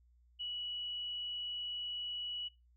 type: tone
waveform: sine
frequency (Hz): 2936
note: F#7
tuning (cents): -14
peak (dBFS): -38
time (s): 0.39-2.49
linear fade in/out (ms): 20
effects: noise-tail reverb RT60 0.2 s tail -17 dB re dry + added 60 Hz sine -64 dBFS peak until 2.76 s